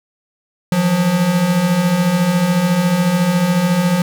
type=beating tone pair; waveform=square; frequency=164.81 / 178.81 Hz; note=E3 / F3; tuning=0 / +41 cents; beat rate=14 Hz; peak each=-21 / -14 dBFS; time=0.72-4.02 s; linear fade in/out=2 ms; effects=none